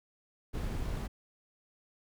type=noise; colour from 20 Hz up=brown; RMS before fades=-35 dBFS; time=0.53-1.08 s; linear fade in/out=20 ms; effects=none